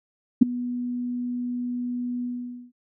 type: tone with ADSR envelope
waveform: sine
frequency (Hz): 245.1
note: B3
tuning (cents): -13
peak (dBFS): -6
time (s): 0.41-2.72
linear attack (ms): 13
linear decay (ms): 10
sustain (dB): -20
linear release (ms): 490
effects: none